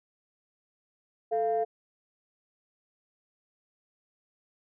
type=tone pair together; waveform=sine; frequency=440 / 692.6 Hz; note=A4 / F5; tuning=0 / -15 cents; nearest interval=minor sixth; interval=785 cents; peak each=-27 / -26 dBFS; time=1.31-1.65 s; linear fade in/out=20 ms; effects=tanh soft clip ceiling -19 dBFS